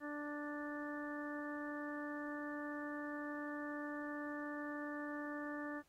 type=harmonic tone; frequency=294 Hz; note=D4; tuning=2 cents sharp; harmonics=1 / 2 / 3 / 4 / 5 / 6; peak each=-44 / -49 / -55 / -51 / -55 / -49 dBFS; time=0-5.83 s; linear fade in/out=50 ms; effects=pink hiss -75 dBFS RMS until 5.88 s + AAC 48 kbps